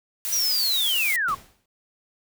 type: noise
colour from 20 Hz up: blue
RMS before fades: -28 dBFS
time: 0.25-1.16 s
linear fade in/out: 0 ms
type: linear sweep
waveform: sine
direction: down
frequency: 5920 to 1046.5 Hz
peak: -21 dBFS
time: 0.32-1.35 s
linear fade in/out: 10 ms
type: noise with exponential decay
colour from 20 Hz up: pink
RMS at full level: -35 dBFS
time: 1.28-1.66 s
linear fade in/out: 5 ms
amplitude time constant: 82 ms
effects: none